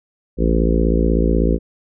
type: harmonic tone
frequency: 56.2 Hz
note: A1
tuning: 37 cents sharp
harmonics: 1 / 3 / 4 / 5 / 6 / 7 / 8 / 9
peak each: -16 / -21 / -22 / -23 / -24 / -24 / -25 / -26 dBFS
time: 0.37-1.59 s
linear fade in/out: 50 ms
effects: none

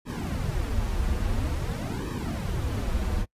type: noise with flanger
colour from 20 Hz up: brown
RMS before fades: -28 dBFS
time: 0.05-3.26 s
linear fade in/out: 50 ms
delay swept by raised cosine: 1.4 to 7.3 ms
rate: 0.49 Hz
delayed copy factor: -0.95
effects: noise-tail reverb RT60 0.1 s tail -24 dB re dry + resampled to 32000 Hz

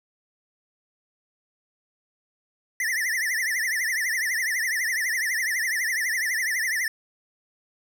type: tone with vibrato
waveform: square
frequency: 1904 Hz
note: A#6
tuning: 36 cents sharp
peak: -24 dBFS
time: 2.8-6.88 s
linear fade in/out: 2 ms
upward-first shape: triangle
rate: 12 Hz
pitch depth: 190 cents each way
effects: none

